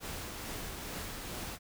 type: noise with tremolo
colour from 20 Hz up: pink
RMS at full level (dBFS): -40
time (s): 0-1.59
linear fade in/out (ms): 50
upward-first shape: triangle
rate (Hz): 2.3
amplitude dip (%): 30
effects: none